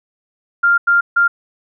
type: tone bursts at uneven times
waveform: sine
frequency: 1396.9 Hz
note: F6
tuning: in tune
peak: -9 dBFS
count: 3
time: 0.63-0.78 / 0.87-1.01 / 1.16-1.28 s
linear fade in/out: 10 ms
effects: none